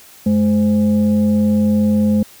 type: tone with frequency modulation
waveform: sine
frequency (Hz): 211.7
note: G#3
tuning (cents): +33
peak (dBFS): -11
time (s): 0.26-2.23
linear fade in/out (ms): 5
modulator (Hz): 306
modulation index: 0.47
effects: white hiss -43 dBFS RMS until 2.4 s